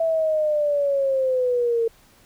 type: linear sweep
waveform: sine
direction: down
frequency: 660 to 453.4 Hz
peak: -18 dBFS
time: 0-1.88 s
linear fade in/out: 5 ms
effects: pink hiss -55 dBFS RMS until 2.25 s